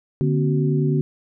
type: tone cluster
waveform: sine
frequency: 147.4 / 237.8 / 267.2 / 374.2 Hz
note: D3 / A#3 / C4 / F#4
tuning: +7 / +35 / +36 / +20 cents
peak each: -18 / -26 / -27 / -25 dBFS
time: 0.21-1.01 s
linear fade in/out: 0 ms
effects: none